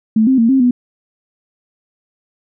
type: tone with pitch steps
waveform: sine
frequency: 219.5 / 263 / 229 / 266.9 / 246.4 Hz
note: A3 / C4 / A#3 / C4 / B3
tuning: -4 / +9 / -31 / +35 / -4 cents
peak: -8 dBFS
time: 0.16-0.71 s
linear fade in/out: 5 ms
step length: 110 ms
effects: none